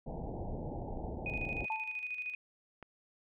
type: low-pass noise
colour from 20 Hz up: pink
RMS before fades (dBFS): -40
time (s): 0.06-1.66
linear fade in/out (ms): 10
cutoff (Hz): 880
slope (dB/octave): 96
type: tone with tremolo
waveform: sine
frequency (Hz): 2489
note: D#7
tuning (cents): 0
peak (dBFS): -35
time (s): 1.26-2.35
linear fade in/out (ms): 2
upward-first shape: square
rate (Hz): 13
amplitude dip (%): 50
type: tone with exponential decay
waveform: sine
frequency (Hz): 880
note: A5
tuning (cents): 0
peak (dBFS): -31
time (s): 1.7-2.05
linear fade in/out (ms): 2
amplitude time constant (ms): 75
type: click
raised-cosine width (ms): 0.5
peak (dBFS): -33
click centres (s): 2.827
effects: none